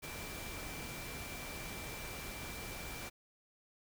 sine tone in noise, 2348 Hz, D7, 1 cent flat, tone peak -50 dBFS, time 0.02-3.1 s, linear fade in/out 20 ms, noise pink, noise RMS -45 dBFS, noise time 0.02-3.1 s, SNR -8 dB, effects none

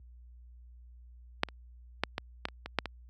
clicks, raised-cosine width 0.3 ms, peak -8 / -29 / -10 / -16 / -14 / -28 / -22 / -9 / -19 dBFS, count 9, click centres 1.434 / 1.487 / 2.036 / 2.181 / 2.454 / 2.486 / 2.66 / 2.787 / 2.857 s, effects added 60 Hz sine -44 dBFS peak until 3.09 s + high-pass 80 Hz 12 dB/octave

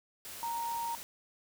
sine tone in noise, 932.3 Hz, A#5, in tune, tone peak -33 dBFS, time 0.43-0.95 s, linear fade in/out 0 ms, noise white, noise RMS -45 dBFS, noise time 0.25-1.03 s, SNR +9 dB, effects none

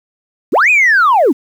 sine linear two-way sweep, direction up then down, 157 to 2556 to 219.8 Hz, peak -5 dBFS, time 0.52-1.33 s, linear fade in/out 20 ms, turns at 0.7 s, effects tanh soft clip ceiling -4 dBFS + 7-bit

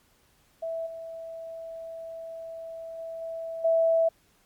sine tone with level steps, 657 Hz, E5, 6 cents flat, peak -29 / -36 / -34 / -32 / -19 dBFS, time 0.62-4.09 s, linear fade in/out 10 ms, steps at 0.86 / 2.98 / 3.21 / 3.64 s, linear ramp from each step 10 ms, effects pink hiss -64 dBFS RMS until 4.45 s + MP3 96 kbps

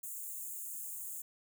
white high-pass noise, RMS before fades -43 dBFS, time 0.03-1.22 s, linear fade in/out 5 ms, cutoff 6700 Hz, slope 96 dB/octave, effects none

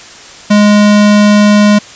square tone, 207.7 Hz, G#3, in tune, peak -4 dBFS, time 0.5-1.79 s, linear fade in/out 10 ms, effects white hiss -32 dBFS RMS until 1.95 s + resampled to 16000 Hz

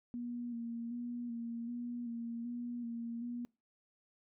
sine tone with vibrato, 236.8 Hz, A#3, 27 cents sharp, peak -38 dBFS, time 0.14-3.45 s, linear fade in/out 0 ms, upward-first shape square, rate 1.3 Hz, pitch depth 28 cents each way, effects noise-tail reverb RT60 0.3 s tail -25 dB re dry

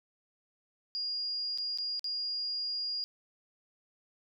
sine tone with dropouts, 4842 Hz, D#8, 48 cents flat, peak -32 dBFS, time 0.95-3.04 s, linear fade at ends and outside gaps 0 ms, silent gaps 1.576-1.584 / 1.775-1.785 / 1.994-2.043 s, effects none

